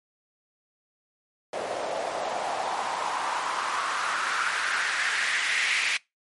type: noise with band-pass filter sweep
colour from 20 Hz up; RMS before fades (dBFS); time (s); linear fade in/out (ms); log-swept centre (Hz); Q
white; -28; 1.53-5.97; 2; 560 to 2300; 3.1
effects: noise-tail reverb RT60 0.2 s tail -23 dB re dry + MP3 48 kbps